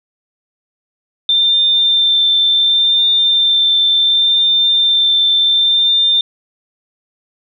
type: tone with vibrato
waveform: sine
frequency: 3577 Hz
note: A7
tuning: 28 cents sharp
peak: -9 dBFS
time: 1.29-6.21 s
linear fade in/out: 2 ms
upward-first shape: sine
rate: 0.69 Hz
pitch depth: 11 cents each way
effects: none